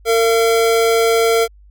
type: tone pair together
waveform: square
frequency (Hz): 455.8 / 683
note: A#4 / F5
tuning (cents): -39 / -39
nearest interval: perfect fifth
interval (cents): 700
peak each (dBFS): -13 / -20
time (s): 0.05-1.48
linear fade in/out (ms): 50
effects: added 50 Hz sine -42 dBFS peak until 1.7 s